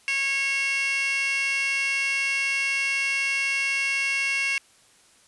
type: tone with high-pass filter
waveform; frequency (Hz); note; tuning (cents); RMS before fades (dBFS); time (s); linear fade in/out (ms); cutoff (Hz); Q
15% pulse; 548; C#5; -20; -25; 0.08-4.58; 0; 2500; 6
effects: white hiss -57 dBFS RMS until 5.27 s + resampled to 24000 Hz